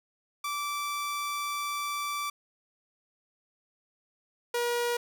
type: tone pair in turn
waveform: sawtooth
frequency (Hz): 1164 / 478.8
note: D6 / A#4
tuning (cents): -16 / +46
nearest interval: octave + minor third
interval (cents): 1538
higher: first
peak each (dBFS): -27 / -23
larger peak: second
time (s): 0.44-2.3 / 4.54-4.97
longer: first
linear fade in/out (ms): 5
effects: none